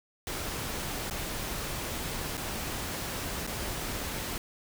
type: noise with dropouts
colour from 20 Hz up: pink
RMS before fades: -35 dBFS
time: 0.27-4.38 s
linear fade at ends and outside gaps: 1 ms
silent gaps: 1.099-1.109 / 2.371-2.376 / 3.467-3.474 s
effects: none